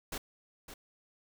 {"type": "noise with echo", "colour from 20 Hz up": "pink", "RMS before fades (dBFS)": -38, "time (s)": [0.12, 0.18], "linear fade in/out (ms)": 5, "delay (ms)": 560, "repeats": 1, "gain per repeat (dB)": -10, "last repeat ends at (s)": 0.74, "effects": []}